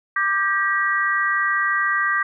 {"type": "tone cluster", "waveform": "sine", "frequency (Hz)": [1181, 1584, 1918], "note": ["D6", "G6", "A#6"], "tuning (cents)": [9, 18, 49], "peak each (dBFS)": -22, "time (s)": [0.16, 2.23], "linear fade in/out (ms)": 5, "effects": []}